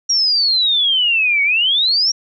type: exponential two-way sweep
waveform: sine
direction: down then up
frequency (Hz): 5700 to 2217 to 5700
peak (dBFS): -12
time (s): 0.09-2.12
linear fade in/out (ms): 10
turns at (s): 1.43
effects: none